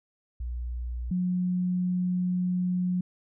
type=tone pair in turn; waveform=sine; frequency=60.3 / 180.7 Hz; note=B1 / F#3; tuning=-41 / -41 cents; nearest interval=octave + perfect fifth; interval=1900 cents; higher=second; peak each=-30 / -24 dBFS; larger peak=second; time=0.4-1.11 / 1.11-3.01 s; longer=second; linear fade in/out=5 ms; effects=none